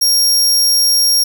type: tone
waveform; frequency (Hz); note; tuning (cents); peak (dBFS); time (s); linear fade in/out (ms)
sawtooth; 5580; F8; -2; -7; 0.01-1.24; 10
effects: none